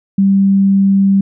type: tone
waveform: sine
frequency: 195.8 Hz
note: G3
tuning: 2 cents flat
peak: -7 dBFS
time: 0.18-1.21 s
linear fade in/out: 5 ms
effects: none